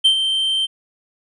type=tone with ADSR envelope; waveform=triangle; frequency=3126 Hz; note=G7; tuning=6 cents flat; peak=-7 dBFS; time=0.04-0.67 s; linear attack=15 ms; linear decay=92 ms; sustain=-8 dB; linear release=25 ms; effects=resampled to 24000 Hz